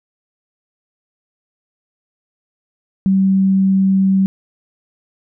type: tone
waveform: sine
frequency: 192.2 Hz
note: G3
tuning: 34 cents flat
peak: -10 dBFS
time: 3.06-4.26 s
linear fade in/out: 0 ms
effects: none